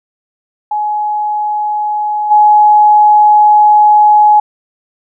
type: tone with level steps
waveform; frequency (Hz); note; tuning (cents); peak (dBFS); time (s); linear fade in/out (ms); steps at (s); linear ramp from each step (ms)
sine; 842; G#5; +24; -12 / -3; 0.71-4.4; 5; 2.3; 20
effects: none